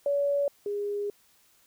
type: tone pair in turn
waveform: sine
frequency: 568 / 409.1 Hz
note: C#5 / G#4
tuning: +42 / -26 cents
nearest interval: tritone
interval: 568 cents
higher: first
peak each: -23 / -28 dBFS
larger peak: first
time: 0.06-0.48 / 0.66-1.1 s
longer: second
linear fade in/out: 2 ms
effects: white hiss -63 dBFS RMS until 1.66 s